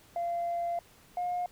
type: tone pair in turn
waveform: sine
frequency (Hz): 689 / 713.3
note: F5 / F5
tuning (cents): -24 / +36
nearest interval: minor second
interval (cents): 60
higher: second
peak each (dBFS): -28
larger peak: neither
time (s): 0.16-0.79 / 1.17-1.46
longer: first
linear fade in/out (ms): 2
effects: tanh soft clip ceiling -26 dBFS + pink hiss -59 dBFS RMS until 1.51 s